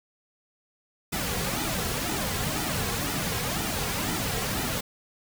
pink noise with flanger, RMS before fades -29 dBFS, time 1.12-4.81 s, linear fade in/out 10 ms, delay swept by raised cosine 1.8 to 3.4 ms, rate 2 Hz, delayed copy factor -0.65, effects none

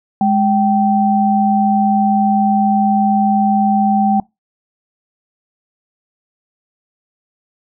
sine tone pair together, 207.7 / 776.5 Hz, G#3 / G5, 0 / -17 cents, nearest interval octave + major seventh, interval 2283 cents, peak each -13 dBFS, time 0.21-4.2 s, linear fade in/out 2 ms, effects noise-tail reverb RT60 0.2 s tail -23 dB re dry

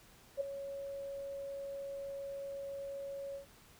sine tone with ADSR envelope, 555 Hz, C#5, 2 cents sharp, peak -29 dBFS, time 0.37-3.46 s, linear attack 37 ms, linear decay 8 ms, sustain -11 dB, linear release 110 ms, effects pink hiss -61 dBFS RMS until 3.79 s

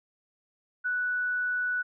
sine tone, 1480 Hz, F#6, in tune, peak -26 dBFS, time 0.84-1.83 s, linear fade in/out 20 ms, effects none

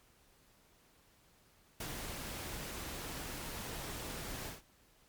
pink noise with ADSR envelope, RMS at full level -40 dBFS, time 1.8-4.62 s, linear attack 5 ms, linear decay 70 ms, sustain -3 dB, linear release 150 ms, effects pink hiss -67 dBFS RMS until 5.08 s + MP3 96 kbps

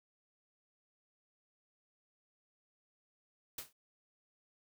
white noise with exponential decay, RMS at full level -38 dBFS, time 3.58-3.73 s, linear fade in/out 5 ms, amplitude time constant 31 ms, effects none

